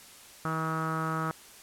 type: tone with low-pass filter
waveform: sawtooth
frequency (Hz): 160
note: D#3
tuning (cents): +49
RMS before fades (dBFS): -31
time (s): 0.45-1.31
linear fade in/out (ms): 0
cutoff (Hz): 1300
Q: 7.6
effects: white hiss -51 dBFS RMS until 1.62 s + low-pass 12000 Hz 12 dB/octave